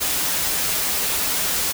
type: noise with comb filter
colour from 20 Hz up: white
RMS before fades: -22 dBFS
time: 0-1.73 s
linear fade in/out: 20 ms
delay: 8.6 ms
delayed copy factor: -0.5
effects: none